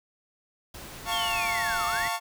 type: noise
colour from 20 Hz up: pink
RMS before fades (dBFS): -42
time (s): 0.74-2.09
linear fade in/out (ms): 5
type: chord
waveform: sawtooth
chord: F augmented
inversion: none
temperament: equal with one note detuned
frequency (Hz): 698.5 / 894.3 / 1108.7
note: F5 / A5 / C#6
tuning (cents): 0 / +28 / 0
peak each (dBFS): -28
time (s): 1.05-2.2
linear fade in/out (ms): 50
type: linear two-way sweep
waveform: sine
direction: down then up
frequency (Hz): 3344 to 1156 to 2069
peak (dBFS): -29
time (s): 1.11-2.08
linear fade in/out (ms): 10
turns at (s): 1.86
effects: none